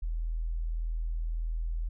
sine tone, 40.87 Hz, E1, 14 cents flat, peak -29 dBFS, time 0.02-1.89 s, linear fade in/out 10 ms, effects none

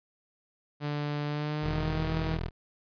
sawtooth tone with pitch glide, 147 to 159.38 Hz, D3 to D#3, +2 to +42 cents, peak -26 dBFS, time 0.8-2.39 s, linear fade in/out 50 ms, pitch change +140 cents, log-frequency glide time 1.26-2.13 s
15% pulse tone, 41.2 Hz, E1, in tune, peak -25 dBFS, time 1.61-2.51 s, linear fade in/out 50 ms
effects resampled to 11025 Hz

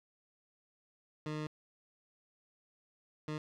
20% pulse tone bursts at uneven times, 152.9 Hz, D#3, 30 cents flat, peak -32 dBFS, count 2, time 1.26-1.47 / 3.28-3.38 s, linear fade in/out 2 ms, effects low-pass 5000 Hz 12 dB/octave + 12-bit

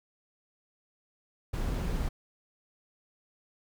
brown noise, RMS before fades -31 dBFS, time 1.53-2.09 s, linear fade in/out 10 ms, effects none

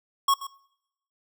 square tone with echo, 1100 Hz, C#6, 14 cents flat, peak -19 dBFS, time 0.28-0.34 s, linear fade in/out 5 ms, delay 130 ms, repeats 1, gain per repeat -14 dB, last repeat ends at 0.47 s, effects noise-tail reverb RT60 0.8 s tail -23 dB re dry

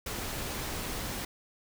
pink noise, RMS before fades -36 dBFS, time 0.06-1.25 s, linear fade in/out 5 ms, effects none

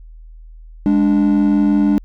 triangle tone pair together, 206.4 / 292.4 Hz, G#3 / D4, -10 / -7 cents, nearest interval tritone, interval 603 cents, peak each -11 dBFS, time 0.86-1.98 s, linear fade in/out 0 ms, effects tanh soft clip ceiling -4 dBFS + added 40 Hz sine -35 dBFS peak until 2.04 s

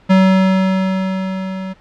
square tone with level ramp, 189.2 Hz, F#3, 39 cents sharp, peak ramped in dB -7 to -24 dBFS, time 0.09-1.74 s, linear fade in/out 20 ms, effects pink hiss -49 dBFS RMS until 1.8 s + low-pass 3000 Hz 12 dB/octave

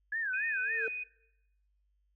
sine tone with vibrato, 1661.2 Hz, G#6, in tune, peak -31 dBFS, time 0.12-0.87 s, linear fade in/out 5 ms, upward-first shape sine, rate 3.6 Hz, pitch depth 180 cents each way
sine tone, 2489 Hz, D#7, in tune, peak -35 dBFS, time 0.33-1.04 s, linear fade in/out 10 ms
triangle tone with exponential growth, 451.1 Hz, A4, 43 cents sharp, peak -31 dBFS, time 0.49-0.88 s, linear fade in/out 1 ms, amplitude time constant 83 ms
effects noise-tail reverb RT60 0.9 s tail -22 dB re dry + added 50 Hz sine -70 dBFS peak until 2.15 s

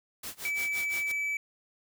white noise with tremolo, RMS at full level -38 dBFS, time 0.23-1.12 s, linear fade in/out 5 ms, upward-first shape sine, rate 5.8 Hz, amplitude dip 95%
triangle tone, 2301 Hz, D7, 36 cents flat, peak -27 dBFS, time 0.45-1.37 s, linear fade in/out 2 ms
effects none

